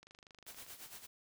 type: click train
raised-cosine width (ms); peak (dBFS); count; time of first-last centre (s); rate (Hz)
0.2; -39; 18; 0.03-0.705; 25.2
type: noise with tremolo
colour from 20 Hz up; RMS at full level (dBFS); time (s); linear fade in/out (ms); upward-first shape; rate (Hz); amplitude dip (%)
white; -49; 0.46-1.07; 20; sine; 8.7; 70
effects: none